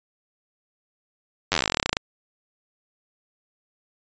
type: slowing click train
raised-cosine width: 0.2 ms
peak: -3 dBFS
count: 22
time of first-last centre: 1.52-1.969 s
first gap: 10 ms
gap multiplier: 1.07
effects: resampled to 16000 Hz